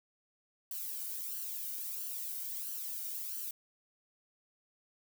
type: noise with flanger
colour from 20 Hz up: violet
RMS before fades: -40 dBFS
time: 0.71-3.51 s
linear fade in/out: 2 ms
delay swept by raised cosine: 0.67 to 1.36 ms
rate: 1.5 Hz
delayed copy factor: +0.65
effects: none

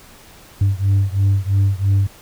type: beating tone pair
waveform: sine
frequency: 97.2 / 100.2 Hz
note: G2 / G2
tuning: -14 / +38 cents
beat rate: 3 Hz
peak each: -14 / -15 dBFS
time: 0.61-2.07 s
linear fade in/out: 5 ms
effects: tanh soft clip ceiling -10 dBFS + pink hiss -44 dBFS RMS until 2.21 s

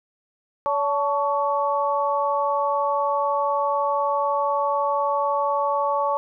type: tone cluster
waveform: sine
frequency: 568 / 876 / 1122 Hz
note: C#5 / A5 / C#6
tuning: +42 / -8 / +21 cents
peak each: -24 dBFS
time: 0.66-6.17 s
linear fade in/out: 0 ms
effects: none

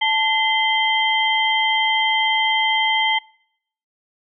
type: tone cluster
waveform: sine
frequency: 879 / 2054 / 3154 Hz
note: A5 / C7 / G7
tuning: -2 / -33 / +10 cents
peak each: -20 dBFS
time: 0.01-3.19 s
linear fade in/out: 10 ms
effects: noise-tail reverb RT60 0.7 s tail -25 dB re dry

